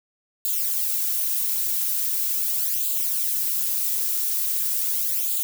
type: noise with flanger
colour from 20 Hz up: violet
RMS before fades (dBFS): -24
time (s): 0.45-5.43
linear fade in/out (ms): 0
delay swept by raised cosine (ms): 0.26 to 3.86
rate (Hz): 0.41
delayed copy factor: +0.65
effects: none